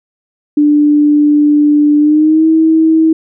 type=tone with pitch glide; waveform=sine; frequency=295.5 to 320.4 Hz; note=D4 to E4; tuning=+11 to -49 cents; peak=-5 dBFS; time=0.57-3.13 s; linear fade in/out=5 ms; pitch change=+140 cents; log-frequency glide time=1.98-2.46 s; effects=none